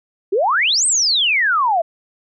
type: exponential two-way sweep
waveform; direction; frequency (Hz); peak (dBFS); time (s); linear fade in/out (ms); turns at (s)
sine; up then down; 356.9 to 8630 to 636; -13; 0.32-1.82; 10; 0.86
effects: none